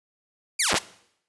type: linear two-way sweep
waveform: 5% pulse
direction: down then up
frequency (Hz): 2492 to 38.89 to 1198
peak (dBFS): -9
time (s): 0.59-0.79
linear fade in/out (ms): 10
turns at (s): 0.74
effects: noise-tail reverb RT60 0.7 s tail -19 dB re dry + resampled to 24000 Hz